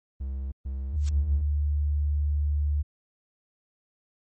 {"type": "tone bursts", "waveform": "triangle", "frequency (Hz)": 67, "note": "C2", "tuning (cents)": 42, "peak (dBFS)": -27, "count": 3, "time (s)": [0.2, 1.42], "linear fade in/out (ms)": 10, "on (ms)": 320, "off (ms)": 130}
{"type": "tone", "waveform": "sine", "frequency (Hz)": 73.42, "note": "D2", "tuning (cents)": 0, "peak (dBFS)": -22, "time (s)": [0.93, 2.83], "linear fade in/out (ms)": 20}
{"type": "noise with exponential growth", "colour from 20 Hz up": "blue", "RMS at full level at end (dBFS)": -33, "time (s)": [0.96, 1.09], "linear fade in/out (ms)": 2, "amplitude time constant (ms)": 27}
{"effects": ["MP3 32 kbps"]}